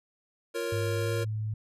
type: chord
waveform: square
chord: Bb minor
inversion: second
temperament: equal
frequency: 349.2 / 466.2 / 554.4 Hz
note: F4 / Bb4 / Db5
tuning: 0 / 0 / 0 cents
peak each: -37 / -33 / -37 dBFS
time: 0.54-1.25 s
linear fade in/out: 20 ms
type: tone with pitch glide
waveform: sine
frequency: 103.83 to 107.93 Hz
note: G#2 to A2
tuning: 0 to -33 cents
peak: -29 dBFS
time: 0.72-1.54 s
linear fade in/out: 5 ms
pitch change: +67 cents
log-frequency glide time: 0.98-1.12 s
effects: resampled to 32000 Hz